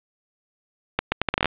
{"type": "accelerating click train", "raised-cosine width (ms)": 0.3, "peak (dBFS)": -3, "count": 10, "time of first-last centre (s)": [0.99, 1.457], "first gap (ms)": 130, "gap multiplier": 0.74, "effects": ["resampled to 8000 Hz", "7-bit"]}